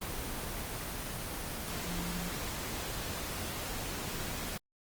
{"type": "tone in noise", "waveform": "sine", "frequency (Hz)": 174.61, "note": "F3", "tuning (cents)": 0, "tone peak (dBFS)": -38, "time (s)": [1.85, 2.29], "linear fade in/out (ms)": 10, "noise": "pink", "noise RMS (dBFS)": -38, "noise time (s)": [0.01, 4.58], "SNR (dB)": -3, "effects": ["Opus 24 kbps"]}